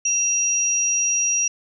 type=tone pair together; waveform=sine; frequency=2709 / 5740 Hz; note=E7 / F8; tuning=+47 / +47 cents; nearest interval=octave + minor second; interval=1300 cents; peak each=-27 / -18 dBFS; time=0.05-1.48 s; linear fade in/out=5 ms; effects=none